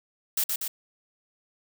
blue noise with echo, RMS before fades -25 dBFS, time 0.37-0.44 s, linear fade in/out 5 ms, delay 120 ms, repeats 2, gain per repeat -3 dB, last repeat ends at 0.68 s, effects none

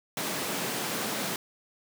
pink high-pass noise, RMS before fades -32 dBFS, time 0.17-1.36 s, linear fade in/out 2 ms, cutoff 160 Hz, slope 24 dB/octave, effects none

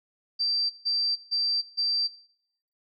sine tone bursts, 4689 Hz, D8, 4 cents flat, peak -23 dBFS, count 4, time 0.39-2.08 s, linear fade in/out 20 ms, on 310 ms, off 150 ms, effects noise-tail reverb RT60 0.8 s tail -22 dB re dry

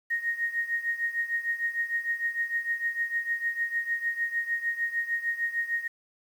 sine tone with tremolo, 1864.7 Hz, A#6, in tune, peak -23 dBFS, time 0.1-5.88 s, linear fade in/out 10 ms, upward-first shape triangle, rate 6.6 Hz, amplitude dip 85%, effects 9-bit

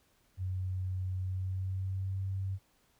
sine tone with pitch glide, 92.9 to 96.07 Hz, F#2 to G2, +7 to -34 cents, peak -32 dBFS, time 0.37-2.59 s, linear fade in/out 50 ms, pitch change +59 cents, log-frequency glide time 1.19-2.21 s, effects pink hiss -70 dBFS RMS until 2.99 s

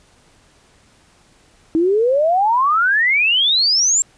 sine exponential sweep, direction up, 314.3 to 7540 Hz, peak -12 dBFS, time 1.75-4.02 s, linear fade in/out 0 ms, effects pink hiss -53 dBFS RMS until 4.17 s + resampled to 22050 Hz

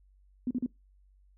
sine tone bursts, 248.6 Hz, B3, 12 cents sharp, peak -27 dBFS, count 3, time 0.47-0.662 s, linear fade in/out 2 ms, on 38 ms, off 39 ms, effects noise-tail reverb RT60 0.2 s tail -22 dB re dry + added 48 Hz sine -59 dBFS peak until 1.37 s

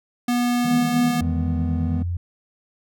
square tone, 243 Hz, B3, 28 cents flat, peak -19 dBFS, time 0.28-1.21 s, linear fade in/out 5 ms
triangle chord, E major seventh, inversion third, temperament equal, 155.56 / 164.81 / 207.7 / 246.9 Hz, D#3 / E3 / G#3 / B3, 0 / 0 / 0 / 0 cents, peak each -29 / -26 / -29 / -24 dBFS, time 0.64-2.03 s, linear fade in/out 10 ms
sine tone with pitch glide, 84 to 87.37 Hz, E2 to F2, +33 to +1 cents, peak -22 dBFS, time 1.21-2.17 s, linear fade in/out 5 ms, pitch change +68 cents, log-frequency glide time 1.66-2.02 s
effects none

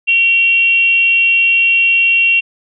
sine tone with frequency modulation, 2739 Hz, F7, 34 cents flat, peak -8 dBFS, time 0.07-2.41 s, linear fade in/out 20 ms, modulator 447 Hz, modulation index 0.27, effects none

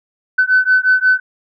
sine beating tone pair, 1509 / 1514.6 Hz, F#6 / F#6, +34 / +40 cents, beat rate 5.6 Hz, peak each -12 dBFS, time 0.38-1.2 s, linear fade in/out 10 ms, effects tanh soft clip ceiling -3 dBFS

